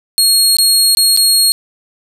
25% pulse tone with dropouts, 4290 Hz, C8, 42 cents sharp, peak -3 dBFS, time 0.18-1.52 s, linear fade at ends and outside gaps 0 ms, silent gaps 0.568-0.585 / 0.95-0.971 / 1.165-1.173 s, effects 7-bit

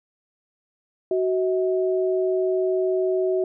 sine tone pair together, 373.4 / 640 Hz, F#4 / D#5, +16 / +49 cents, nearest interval major sixth, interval 933 cents, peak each -20 / -26 dBFS, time 1.11-3.44 s, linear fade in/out 2 ms, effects none

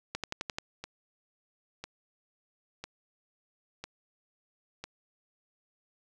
two click trains, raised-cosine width 0.2 ms, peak -22 / -16 dBFS, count 5 / 6, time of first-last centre 0.84-4.84 / 0.15-0.585 s, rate 1 / 11.5 Hz, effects none

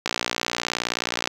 click train, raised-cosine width 0.2 ms, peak -5 dBFS, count 73, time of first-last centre 0.06-1.274 s, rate 59.3 Hz, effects high-pass 150 Hz 12 dB/octave + 7-bit

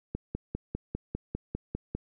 click train, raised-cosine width 3 ms, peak -19 dBFS, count 10, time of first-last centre 0.15-1.95 s, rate 5 Hz, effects none

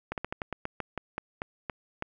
slowing click train, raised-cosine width 0.5 ms, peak -17 dBFS, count 13, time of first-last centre 0.12-2.024 s, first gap 58 ms, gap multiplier 1.17, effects none

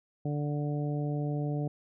harmonic tone, 146.83 Hz, D3, in tune, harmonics 1 / 2 / 3 / 4 / 5, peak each -30 / -36 / -40 / -42 / -44 dBFS, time 0.25-1.68 s, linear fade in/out 5 ms, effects none

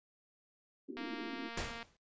white band-pass noise, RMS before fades -44 dBFS, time 0.88-1.49 s, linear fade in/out 10 ms, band 250 to 340 Hz, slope 48 dB/octave
click train, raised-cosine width 0.3 ms, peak -30 dBFS, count 200, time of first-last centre 0.97-1.828 s, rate 232 Hz
pink noise with exponential decay, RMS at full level -35 dBFS, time 1.57-1.97 s, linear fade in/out 5 ms, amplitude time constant 86 ms
effects noise-tail reverb RT60 0.1 s tail -20 dB re dry + resampled to 16000 Hz

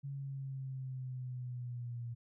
sine exponential sweep, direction down, 139.9 to 117.7 Hz, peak -39 dBFS, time 0.03-2.15 s, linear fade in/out 20 ms, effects none

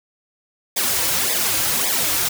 white noise with flanger, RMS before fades -20 dBFS, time 0.76-2.29 s, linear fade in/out 10 ms, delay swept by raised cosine 0.69 to 4.89 ms, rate 1.8 Hz, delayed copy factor -0.95, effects none

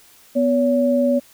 sine tone pair together, 248.2 / 566.3 Hz, B3 / C#5, +9 / +37 cents, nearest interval octave + major second, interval 1428 cents, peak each -17 dBFS, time 0.35-1.2 s, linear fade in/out 20 ms, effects white hiss -50 dBFS RMS until 1.33 s

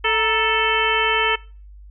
harmonic tone with a mistuned harmonic, 440 Hz, A4, in tune, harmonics 1 / 2 / 3 / 4 / 5 / 6 / 7, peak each -24 / -24 / -24 / -24 / -24 / -24 / -24 dBFS, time 0.04-1.36 s, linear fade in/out 10 ms, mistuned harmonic 2, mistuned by +94 cents, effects noise-tail reverb RT60 0.4 s tail -23 dB re dry + added 50 Hz sine -39 dBFS peak until 1.9 s

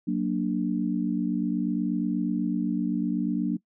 sine chord, Gb augmented, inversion none, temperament equal, 185 / 233.1 / 293.7 Hz, Gb3 / Bb3 / D4, 0 / 0 / 0 cents, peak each -28 dBFS, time 0.07-3.57 s, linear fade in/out 10 ms, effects noise-tail reverb RT60 0.1 s tail -22 dB re dry

